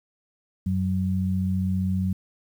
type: tone pair together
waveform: sine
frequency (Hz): 92.5 / 187.37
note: F#2 / F#3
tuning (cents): 0 / +22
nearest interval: octave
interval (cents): 1222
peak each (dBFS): -25 / -24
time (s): 0.66-2.13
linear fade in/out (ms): 5
effects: 9-bit